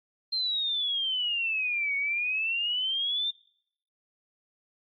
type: exponential two-way sweep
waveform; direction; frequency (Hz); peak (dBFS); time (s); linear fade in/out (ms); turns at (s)
sine; down then up; 4186 to 2217 to 3625; -26; 0.32-3.31; 10; 1.96
effects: noise-tail reverb RT60 0.7 s tail -24 dB re dry + AAC 48 kbps

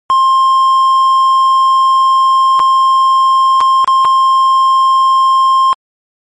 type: tone with dropouts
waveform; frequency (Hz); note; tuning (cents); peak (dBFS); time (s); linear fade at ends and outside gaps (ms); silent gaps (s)
triangle; 1059; C6; +21; -4; 0.1-5.73; 0; 2.594-2.6 / 3.605-3.611 / 3.845-3.876 / 4.048-4.052
effects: MP3 48 kbps

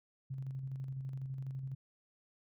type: tone with tremolo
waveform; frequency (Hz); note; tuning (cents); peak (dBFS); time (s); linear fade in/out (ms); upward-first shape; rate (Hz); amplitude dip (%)
sine; 133.5; C3; +35; -37; 0.3-1.75; 10; square; 12; 35
effects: none

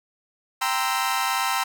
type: chord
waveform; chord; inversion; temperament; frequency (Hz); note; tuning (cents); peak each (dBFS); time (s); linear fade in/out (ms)
sawtooth; C dominant seventh; second; equal with one note detuned; 784 / 932.3 / 1035.1 / 1318.5; G5 / Bb5 / C6 / E6; 0 / 0 / -19 / 0; -24; 0.61-1.64; 10
effects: none

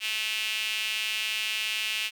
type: tone with high-pass filter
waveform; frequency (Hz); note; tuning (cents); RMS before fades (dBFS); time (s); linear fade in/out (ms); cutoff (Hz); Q
sawtooth; 217.1; A3; -23; -30; 0-2.11; 50; 2700; 4.5
effects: none

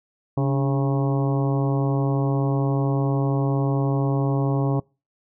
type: harmonic tone with a mistuned harmonic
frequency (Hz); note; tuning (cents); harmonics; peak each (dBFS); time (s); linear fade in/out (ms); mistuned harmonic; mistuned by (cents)
136.6; C#3; -25; 1 / 2 / 3 / 4 / 5 / 6 / 7 / 8; -20 / -26 / -30 / -32 / -34 / -36 / -37 / -38; 0.37-4.8; 5; 2; +70
effects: noise-tail reverb RT60 0.3 s tail -26 dB re dry

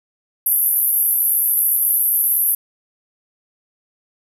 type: band-pass noise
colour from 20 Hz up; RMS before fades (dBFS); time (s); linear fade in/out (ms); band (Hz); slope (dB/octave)
pink; -17; 0.46-2.55; 5; 11000 to 13000; 96
effects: none

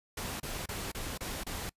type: noise bursts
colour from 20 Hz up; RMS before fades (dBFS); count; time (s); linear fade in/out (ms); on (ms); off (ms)
pink; -38; 6; 0.17-1.695; 5; 230; 29
effects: noise-tail reverb RT60 0.1 s tail -25 dB re dry + resampled to 32000 Hz

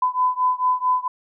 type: beating tone pair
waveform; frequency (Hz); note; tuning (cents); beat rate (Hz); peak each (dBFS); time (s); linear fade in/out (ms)
sine; 1005 / 1009.5; B5 / B5; +30 / +38; 4.5; -20 / -21; 0.02-1.08; 5
effects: none

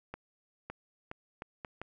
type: accelerating click train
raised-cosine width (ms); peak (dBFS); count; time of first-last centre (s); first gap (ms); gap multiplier
0.5; -25; 6; 0.14-1.816; 560; 0.74
effects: none

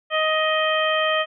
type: harmonic tone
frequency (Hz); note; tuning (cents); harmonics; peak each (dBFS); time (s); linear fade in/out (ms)
626; D#5; +10; 1 / 2 / 3 / 4 / 5; -22 / -24 / -25 / -29 / -26; 0.1-1.26; 50
effects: none

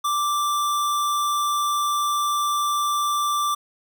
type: tone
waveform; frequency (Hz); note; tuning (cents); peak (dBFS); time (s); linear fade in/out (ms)
square; 1174.7; D6; 0; -21; 0.04-3.55; 10
effects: none

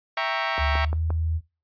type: chord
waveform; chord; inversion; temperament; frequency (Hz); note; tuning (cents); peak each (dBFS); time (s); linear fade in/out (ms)
20% pulse; E diminished seventh; none; equal with one note detuned; 659.3 / 786.7 / 932.3 / 1108.7; E5 / G5 / Bb5 / Db6; 0 / +6 / 0 / 0; -23 / -25 / -25 / -25; 0.17-0.85; 2
type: tone with pitch glide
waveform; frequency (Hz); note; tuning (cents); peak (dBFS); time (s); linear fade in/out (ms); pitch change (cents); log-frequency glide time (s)
sine; 72.5 to 80.91; D2 to E2; -22 to -32; -22; 0.57-1.41; 50; +190; 0.76-1
type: click train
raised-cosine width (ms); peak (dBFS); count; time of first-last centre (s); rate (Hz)
1; -18; 4; 0.58-1.104; 5.72
effects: noise-tail reverb RT60 0.3 s tail -21 dB re dry + resampled to 11025 Hz

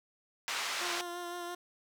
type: band-pass noise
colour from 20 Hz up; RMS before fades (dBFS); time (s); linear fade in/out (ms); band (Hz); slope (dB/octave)
pink; -36; 0.48-1.01; 0; 1100 to 6200; 12
type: tone with vibrato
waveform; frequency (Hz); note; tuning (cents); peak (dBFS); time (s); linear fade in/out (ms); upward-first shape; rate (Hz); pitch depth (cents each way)
15% pulse; 350; F4; +4; -32; 0.81-1.55; 5; sine; 5.9; 20
effects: none

